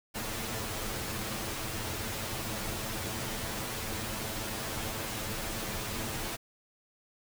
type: noise with comb filter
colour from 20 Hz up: pink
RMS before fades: -36 dBFS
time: 0.14-6.37 s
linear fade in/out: 20 ms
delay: 9.1 ms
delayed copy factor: +0.7
effects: none